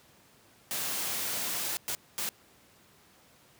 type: noise bursts at uneven times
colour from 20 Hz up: white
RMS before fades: -33 dBFS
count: 3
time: 0.71-1.77 / 1.88-1.95 / 2.18-2.29 s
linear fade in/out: 0 ms
effects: pink hiss -60 dBFS RMS until 3.59 s + high-pass 100 Hz 12 dB/octave